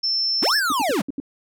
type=tone; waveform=sine; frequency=5340 Hz; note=E8; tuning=22 cents sharp; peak=-19 dBFS; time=0.03-0.6 s; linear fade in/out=10 ms
type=linear two-way sweep; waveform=square; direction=up then down; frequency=155.56 to 1760 to 155.56 Hz; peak=-20 dBFS; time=0.42-1.02 s; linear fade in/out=10 ms; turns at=0.56 s
type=tone bursts; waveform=sine; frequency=278 Hz; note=C#4; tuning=5 cents sharp; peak=-23 dBFS; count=6; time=0.7-1.201 s; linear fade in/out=2 ms; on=21 ms; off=75 ms
effects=none